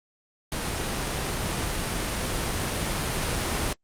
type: noise with level ramp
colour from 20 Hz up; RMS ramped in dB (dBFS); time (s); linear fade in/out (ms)
pink; -29 to -26; 0.52-3.73; 2
effects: low-pass 11000 Hz 12 dB/octave + Opus 32 kbps